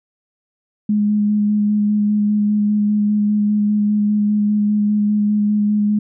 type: tone with vibrato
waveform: sine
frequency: 208.6 Hz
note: G#3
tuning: 8 cents sharp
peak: -13 dBFS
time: 0.89-5.99 s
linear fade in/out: 5 ms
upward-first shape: square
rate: 5 Hz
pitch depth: 11 cents each way
effects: none